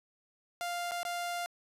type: tone with dropouts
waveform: sawtooth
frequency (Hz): 698.5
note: F5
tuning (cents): 0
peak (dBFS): -30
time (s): 0.61-1.46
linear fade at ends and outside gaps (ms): 0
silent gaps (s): 0.911-0.918 / 1.031-1.051
effects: resampled to 32000 Hz